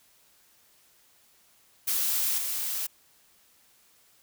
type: noise with level steps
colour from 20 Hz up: blue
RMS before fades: -27 / -31 dBFS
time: 1.87-2.87 s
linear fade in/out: 10 ms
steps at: 2.38 s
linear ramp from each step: 2 ms
effects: white hiss -62 dBFS RMS until 4.22 s